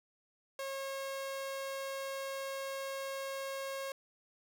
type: tone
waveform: sawtooth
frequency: 543 Hz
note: C#5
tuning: 36 cents flat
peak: -34 dBFS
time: 0.59-3.92 s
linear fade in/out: 2 ms
effects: none